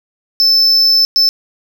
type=tone bursts at uneven times; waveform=triangle; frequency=5274 Hz; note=E8; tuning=in tune; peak=-6 dBFS; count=2; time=0.4-1.05 / 1.16-1.29 s; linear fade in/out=0 ms; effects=none